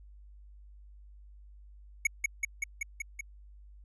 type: tone with echo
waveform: square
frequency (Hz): 2217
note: C#7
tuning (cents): 0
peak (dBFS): -23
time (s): 2.05-2.07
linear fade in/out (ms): 5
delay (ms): 190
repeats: 6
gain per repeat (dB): -2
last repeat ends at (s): 3.21
effects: added 50 Hz sine -50 dBFS peak until 3.84 s + resampled to 24000 Hz